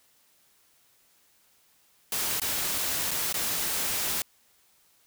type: noise with dropouts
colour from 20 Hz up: white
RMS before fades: -29 dBFS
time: 2.12-4.22 s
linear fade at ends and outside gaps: 2 ms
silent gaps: 2.399-2.417 / 3.109-3.113 / 3.327-3.341 s
effects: white hiss -64 dBFS RMS until 5.06 s